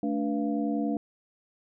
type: tone cluster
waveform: sine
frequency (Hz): 218.8 / 289.2 / 485.6 / 687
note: A3 / D4 / B4 / F5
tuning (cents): -9 / -27 / -29 / -29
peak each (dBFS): -30 / -28 / -37 / -36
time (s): 0.03-0.97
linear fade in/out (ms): 2
effects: none